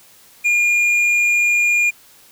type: tone with tanh clipping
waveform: triangle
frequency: 2419 Hz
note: D#7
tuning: 49 cents flat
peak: -14 dBFS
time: 0.44-1.91 s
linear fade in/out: 20 ms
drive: 10 dB
effects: white hiss -48 dBFS RMS until 2.31 s